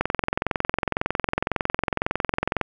click train, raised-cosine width 0.5 ms, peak -6 dBFS, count 58, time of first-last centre 0.01-2.613 s, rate 21.9 Hz, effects none

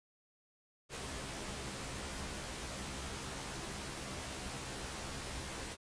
pink noise with comb filter, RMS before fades -43 dBFS, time 0.89-5.77 s, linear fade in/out 50 ms, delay 15 ms, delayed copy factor +0.8, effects resampled to 22050 Hz

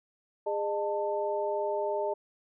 sine tone cluster, 410 / 610 / 887 Hz, G#4 / D#5 / A5, -22 / -34 / +14 cents, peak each -32 / -31 / -34 dBFS, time 0.46-2.14 s, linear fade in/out 10 ms, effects none

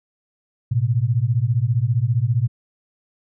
sine beating tone pair, 111.1 / 126.1 Hz, A2 / B2, +17 / +36 cents, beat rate 15 Hz, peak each -19 dBFS, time 0.71-2.48 s, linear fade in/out 10 ms, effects none

